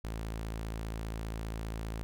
sawtooth tone, 55 Hz, A1, in tune, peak -32 dBFS, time 0.04-2.03 s, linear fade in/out 0 ms, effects none

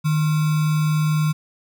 sine tone with sample-and-hold, 154.1 Hz, D#3, 16 cents flat, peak -16 dBFS, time 0.04-1.33 s, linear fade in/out 20 ms, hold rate 1225 Hz, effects none

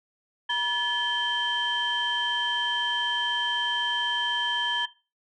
sine tone cluster, 963 / 1726 / 3132 Hz, B5 / A6 / G7, -44 / -34 / -2 cents, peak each -29 / -27 / -26 dBFS, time 0.49-4.86 s, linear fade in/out 10 ms, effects noise-tail reverb RT60 0.3 s tail -17 dB re dry + tanh soft clip ceiling -17 dBFS

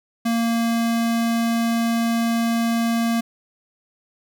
square tone, 231 Hz, A#3, 16 cents flat, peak -19 dBFS, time 0.25-3.21 s, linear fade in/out 10 ms, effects none

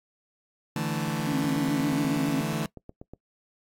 sawtooth chord, D suspended second, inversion none, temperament just, 146.83 / 165.19 / 220.2 Hz, D3 / E3 / A3, 0 / +4 / +2 cents, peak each -27 dBFS, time 0.76-2.66 s, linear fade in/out 2 ms
click train, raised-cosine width 2 ms, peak -28 dBFS, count 18, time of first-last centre 1.08-3.136 s, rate 8.27 Hz
sine tone with vibrato, 278.4 Hz, C#4, 8 cents sharp, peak -25 dBFS, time 1.27-2.41 s, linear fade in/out 5 ms, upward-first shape sine, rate 7.1 Hz, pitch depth 84 cents each way
effects noise-tail reverb RT60 0.1 s tail -21 dB re dry + AAC 64 kbps

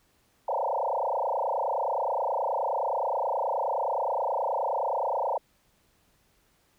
sine tone with frequency modulation, 734 Hz, F#5, 14 cents flat, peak -25 dBFS, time 0.48-5.38 s, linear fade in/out 5 ms, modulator 29.5 Hz, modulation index 7.6, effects pink hiss -67 dBFS RMS until 6.78 s

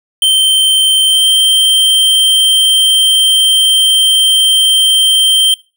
square tone with pitch glide, 3115 to 3138 Hz, G7 to G7, -12 to +1 cents, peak -7 dBFS, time 0.22-5.54 s, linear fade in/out 2 ms, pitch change +13 cents, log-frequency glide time 1.07-1.26 s, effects noise-tail reverb RT60 0.3 s tail -21 dB re dry

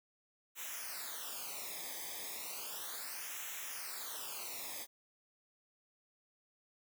white noise with flanger, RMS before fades -44 dBFS, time 0.55-4.87 s, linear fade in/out 50 ms, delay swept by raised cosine 0.21 to 0.72 ms, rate 0.34 Hz, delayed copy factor -0.95, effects none

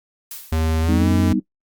blue noise with exponential decay, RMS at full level -30 dBFS, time 0.31-0.82 s, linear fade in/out 2 ms, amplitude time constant 110 ms
square tone with pitch glide, 80 to 90.32 Hz, D#2 to F#2, +49 to -41 cents, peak -18 dBFS, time 0.52-1.33 s, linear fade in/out 5 ms, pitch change +210 cents, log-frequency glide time 0.81-1.09 s
sine chord, G augmented, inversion none, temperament equal with one note detuned, 196 / 246.1 / 311.1 Hz, G3 / B3 / D#4, 0 / -6 / 0 cents, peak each -21 dBFS, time 0.88-1.4 s, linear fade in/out 10 ms
effects noise-tail reverb RT60 0.1 s tail -21 dB re dry + Opus 48 kbps

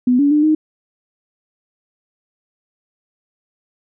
sine tone with pitch steps, 248.9 / 285.5 / 299 / 309.8 Hz, B3 / D4 / D4 / D#4, +14 / -49 / +31 / -7 cents, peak -10 dBFS, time 0.07-0.55 s, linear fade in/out 5 ms, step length 120 ms, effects none

